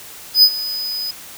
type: tone with ADSR envelope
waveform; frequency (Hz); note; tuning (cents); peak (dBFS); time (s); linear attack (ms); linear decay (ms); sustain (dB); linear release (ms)
square; 5000; D#8; +8; -5; 0.34-1.11; 90; 63; -17; 4
effects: white hiss -37 dBFS RMS until 1.37 s